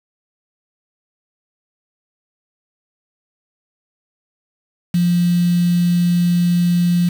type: tone with quantisation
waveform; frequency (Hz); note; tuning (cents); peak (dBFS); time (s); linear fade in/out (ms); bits
sine; 174.61; F3; 0; -12; 4.94-7.09; 5; 5
effects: none